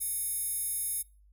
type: tone with high-pass filter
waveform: square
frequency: 740 Hz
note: F#5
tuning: in tune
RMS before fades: -33 dBFS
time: 0-1.03 s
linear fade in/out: 20 ms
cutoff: 11000 Hz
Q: 3.5
effects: noise-tail reverb RT60 0.4 s tail -26 dB re dry + added 50 Hz sine -57 dBFS peak until 1.32 s